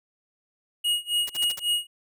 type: tone with tremolo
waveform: square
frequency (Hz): 2882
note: F#7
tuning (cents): -46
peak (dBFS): -21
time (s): 0.84-1.87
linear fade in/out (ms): 10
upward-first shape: sine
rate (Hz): 3.7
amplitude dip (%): 95
type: noise bursts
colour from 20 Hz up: white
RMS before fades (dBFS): -35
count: 5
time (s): 1.27-1.596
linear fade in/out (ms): 5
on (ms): 26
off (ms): 49
effects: none